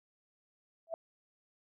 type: tone with exponential growth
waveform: sine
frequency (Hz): 659.3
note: E5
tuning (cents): 0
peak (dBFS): -30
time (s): 0.87-0.94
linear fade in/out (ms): 1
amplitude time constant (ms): 15
effects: none